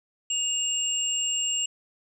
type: tone pair together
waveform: sine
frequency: 2833 / 7554 Hz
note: F7 / A#8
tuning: +24 / +22 cents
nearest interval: octave + perfect fourth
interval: 1698 cents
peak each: -27 dBFS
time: 0.3-1.66 s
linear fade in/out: 5 ms
effects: none